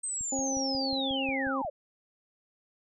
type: linear sweep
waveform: sine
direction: down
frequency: 8372 to 523.3 Hz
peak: -31 dBFS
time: 0.03-1.7 s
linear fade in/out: 10 ms
type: click train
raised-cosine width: 5 ms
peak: -34 dBFS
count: 9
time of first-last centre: 0.21-1.649 s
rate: 5.56 Hz
type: harmonic tone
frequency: 268.6 Hz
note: C4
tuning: 46 cents sharp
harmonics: 1 / 2 / 3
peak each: -32 / -35 / -37 dBFS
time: 0.32-1.62 s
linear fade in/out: 5 ms
effects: none